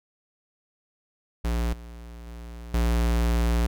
square tone with level steps, 58.27 Hz, A#1, in tune, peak -24 / -40 / -38 / -21 dBFS, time 1.44-3.67 s, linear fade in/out 10 ms, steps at 1.73 / 2.27 / 2.74 s, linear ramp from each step 2 ms, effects none

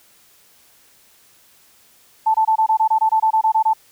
sine tone bursts, 880 Hz, A5, in tune, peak -12 dBFS, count 14, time 2.26-3.735 s, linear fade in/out 10 ms, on 84 ms, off 23 ms, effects white hiss -53 dBFS RMS until 3.91 s

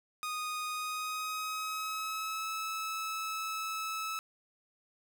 sawtooth tone with pitch glide, 1239 to 1302.1 Hz, D#6 to E6, -8 to -22 cents, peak -31 dBFS, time 0.23-4.19 s, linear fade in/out 0 ms, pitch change +86 cents, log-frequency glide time 0.68-2.53 s, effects none

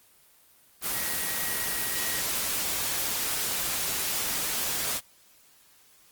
sine tone in noise, 1902 Hz, A#6, 34 cents sharp, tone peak -37 dBFS, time 0.92-2.24 s, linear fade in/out 50 ms, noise white, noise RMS -29 dBFS, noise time 0.81-5.01 s, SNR -11 dB, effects white hiss -59 dBFS RMS until 6.11 s + Opus 24 kbps

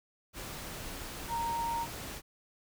sine tone in noise, 929 Hz, A#5, 6 cents flat, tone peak -31 dBFS, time 1.28-1.87 s, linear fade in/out 50 ms, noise pink, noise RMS -42 dBFS, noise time 0.33-2.22 s, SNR +8 dB, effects none

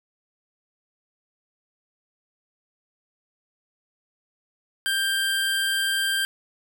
25% pulse tone, 1581 Hz, G6, 14 cents sharp, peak -18 dBFS, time 4.86-6.25 s, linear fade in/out 0 ms, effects none

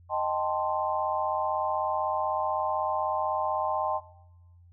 sine chord, A half-diminished seventh, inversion second, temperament equal, 622.3 / 784 / 880 / 1046.5 Hz, Eb5 / G5 / A5 / C6, 0 / 0 / 0 / 0 cents, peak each -31 dBFS, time 0.09-4.01 s, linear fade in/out 50 ms, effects noise-tail reverb RT60 1.0 s tail -20 dB re dry + added 87 Hz sine -52 dBFS peak until 4.72 s

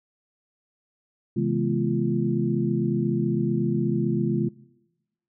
sine tone cluster, 134.3 / 163.1 / 210.4 / 245.1 / 344.5 Hz, C3 / E3 / G#3 / B3 / F4, +46 / -18 / +23 / -13 / -24 cents, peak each -27 / -29 / -25 / -31 / -28 dBFS, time 1.36-4.49 s, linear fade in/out 10 ms, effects noise-tail reverb RT60 1.0 s tail -21 dB re dry

